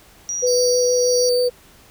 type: tone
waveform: sine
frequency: 5760 Hz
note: F#8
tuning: 47 cents flat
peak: -22 dBFS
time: 0.29-1.29 s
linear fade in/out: 0 ms
type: tone with vibrato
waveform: sine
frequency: 493.9 Hz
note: B4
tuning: in tune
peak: -15 dBFS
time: 0.42-1.5 s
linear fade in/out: 20 ms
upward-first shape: sine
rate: 6.3 Hz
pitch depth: 10 cents each way
type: tone with tremolo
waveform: 40% pulse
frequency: 4590 Hz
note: D8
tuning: 40 cents flat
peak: -21 dBFS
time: 0.46-1.49 s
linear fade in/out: 20 ms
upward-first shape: sine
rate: 1.6 Hz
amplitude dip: 50%
effects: pink hiss -49 dBFS RMS until 1.9 s